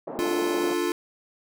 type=band-pass noise; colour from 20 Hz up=white; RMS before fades=-34 dBFS; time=0.07-0.74 s; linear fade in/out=5 ms; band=220 to 770 Hz; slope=24 dB/octave
type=chord; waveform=square; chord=D minor; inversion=none; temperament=equal; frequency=293.7 / 349.2 / 440 Hz; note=D4 / F4 / A4; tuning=0 / 0 / 0 cents; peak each=-31 / -26 / -32 dBFS; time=0.19-0.92 s; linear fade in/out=0 ms
effects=none